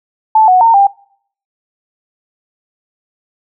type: tone with pitch steps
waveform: sine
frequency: 875 / 737 / 913 / 796 Hz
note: A5 / F#5 / A#5 / G5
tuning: -10 / -7 / -36 / +26 cents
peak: -4 dBFS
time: 0.35-0.87 s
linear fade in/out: 5 ms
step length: 130 ms
effects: noise-tail reverb RT60 0.6 s tail -24 dB re dry